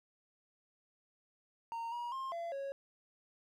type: tone with pitch steps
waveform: triangle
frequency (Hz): 922 / 956 / 1062 / 679 / 551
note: A#5 / A#5 / C6 / F5 / C#5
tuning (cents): -19 / +43 / +25 / -49 / -11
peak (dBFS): -36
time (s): 1.72-2.72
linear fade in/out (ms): 0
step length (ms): 200
effects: none